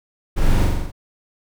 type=noise with echo; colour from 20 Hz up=brown; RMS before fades=-19 dBFS; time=0.36-0.66 s; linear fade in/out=20 ms; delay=43 ms; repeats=6; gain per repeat=-2 dB; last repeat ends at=0.918 s; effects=none